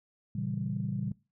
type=chord; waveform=sine; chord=A# diminished seventh; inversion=none; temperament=equal; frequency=116.54 / 138.59 / 164.81 / 196 Hz; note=A#2 / C#3 / E3 / G3; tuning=0 / 0 / 0 / 0 cents; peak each=-36 / -35 / -38 / -35 dBFS; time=0.35-1.12 s; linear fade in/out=5 ms; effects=noise-tail reverb RT60 0.3 s tail -21 dB re dry + tanh soft clip ceiling -20 dBFS